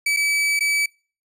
40% pulse tone with dropouts, 2295 Hz, D7, 40 cents flat, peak -17 dBFS, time 0.06-0.86 s, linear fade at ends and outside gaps 5 ms, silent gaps 0.165-0.169 / 0.593-0.606 s, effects noise-tail reverb RT60 0.4 s tail -26 dB re dry + resampled to 32000 Hz

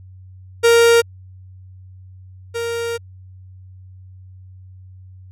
45% pulse tone pair in turn, 466.2 / 466.2 Hz, A#4 / A#4, 0 / 0 cents, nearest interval unison, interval 0 cents, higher neither, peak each -9 / -21 dBFS, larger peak first, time 0.63-1.02 / 2.54-2.98 s, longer second, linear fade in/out 20 ms, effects added 93 Hz sine -38 dBFS peak until 5.31 s + low-pass 12000 Hz 12 dB/octave

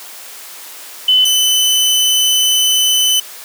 sine / sawtooth tone pair in turn, 3021 / 3021 Hz, F#7 / F#7, +35 / +35 cents, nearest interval unison, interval 0 cents, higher neither, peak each -7 dBFS, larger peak neither, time 1.08-1.25 / 1.25-3.2 s, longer second, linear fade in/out 5 ms, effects white hiss -33 dBFS RMS until 3.44 s + high-pass 400 Hz 12 dB/octave

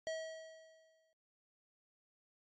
square tone with exponential decay, 642 Hz, E5, 46 cents flat, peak -37 dBFS, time 0.07-1.13 s, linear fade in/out 0 ms, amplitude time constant 230 ms, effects noise-tail reverb RT60 0.2 s tail -26 dB re dry + MP3 32 kbps

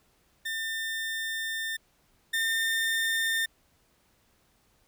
30% pulse tone pair in turn, 1800 / 1809.4 Hz, A6 / A6, +39 / +48 cents, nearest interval unison, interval 9 cents, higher second, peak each -28 / -23 dBFS, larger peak second, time 0.45-1.77 / 2.33-3.46 s, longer first, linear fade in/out 10 ms, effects pink hiss -67 dBFS RMS until 4.87 s

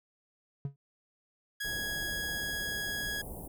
triangle tone with exponential decay, 139.6 Hz, C#3, 13 cents sharp, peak -27 dBFS, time 0.65-0.76 s, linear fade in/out 2 ms, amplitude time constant 23 ms
sawtooth tone, 1661.2 Hz, G#6, in tune, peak -30 dBFS, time 1.6-3.22 s, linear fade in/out 10 ms
pink band-stop noise, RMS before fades -43 dBFS, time 1.64-3.48 s, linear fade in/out 10 ms, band 870 to 9200 Hz, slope 48 dB/octave
effects none

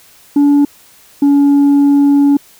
sine tone pair in turn, 286.8 / 283.5 Hz, D4 / C#4, -41 / +39 cents, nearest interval unison, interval 20 cents, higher first, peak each -3 dBFS, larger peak neither, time 0.36-0.65 / 1.22-2.37 s, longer second, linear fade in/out 5 ms, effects tanh soft clip ceiling -5 dBFS + white hiss -44 dBFS RMS until 2.59 s

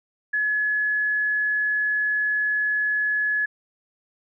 sine tone, 1700 Hz, G#6, 40 cents sharp, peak -20 dBFS, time 0.33-3.46 s, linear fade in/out 10 ms, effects none

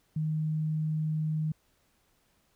sine tone, 155.56 Hz, D#3, in tune, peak -27 dBFS, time 0.16-1.52 s, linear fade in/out 5 ms, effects pink hiss -70 dBFS RMS until 2.55 s

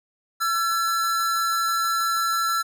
square tone pair together, 1346.9 / 1697 Hz, E6 / G#6, +37 / +37 cents, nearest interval major third, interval 400 cents, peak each -22 / -32 dBFS, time 0.4-2.63 s, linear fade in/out 20 ms, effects none

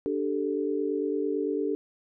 sine chord, D suspended fourth, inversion none, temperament just, 293.7 / 391.6 / 440.5 Hz, D4 / G4 / A4, 0 / -2 / +2 cents, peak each -30 dBFS, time 0.06-1.75 s, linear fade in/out 0 ms, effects none

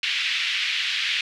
white band-pass noise, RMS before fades -25 dBFS, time 0.03-1.21 s, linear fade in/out 2 ms, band 2000 to 3500 Hz, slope 24 dB/octave, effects none

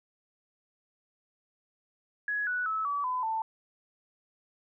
sine tone with pitch steps, 1677 / 1476.9 / 1300.6 / 1145.4 / 1008.7 / 888.4 Hz, G#6 / F#6 / E6 / D6 / B5 / A5, +16 / -4 / -24 / -44 / +36 / +16 cents, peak -28 dBFS, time 2.28-3.42 s, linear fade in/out 2 ms, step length 190 ms, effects none

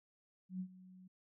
sine tone with ADSR envelope, 185 Hz, F#3, in tune, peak -37 dBFS, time 0.49-1.08 s, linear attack 110 ms, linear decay 75 ms, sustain -18 dB, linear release 10 ms, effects none

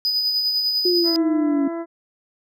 triangle tone with tremolo, 4978 Hz, D#8, in tune, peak -16 dBFS, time 0.05-1.16 s, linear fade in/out 0 ms, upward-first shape sine, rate 10 Hz, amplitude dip 35%
sine exponential sweep, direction down, 362.4 to 277.2 Hz, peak -17 dBFS, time 0.85-1.68 s, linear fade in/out 5 ms
harmonic tone, 334.6 Hz, E4, 26 cents sharp, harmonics 1 / 2 / 3 / 4 / 5 / 6, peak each -26 / -31 / -38 / -41 / -48 / -47 dBFS, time 1.03-1.86 s, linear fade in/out 50 ms
effects none

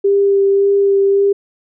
sine tone with vibrato, 396.9 Hz, G4, 22 cents sharp, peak -9 dBFS, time 0.04-1.33 s, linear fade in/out 10 ms, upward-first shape sine, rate 1.8 Hz, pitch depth 12 cents each way, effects none

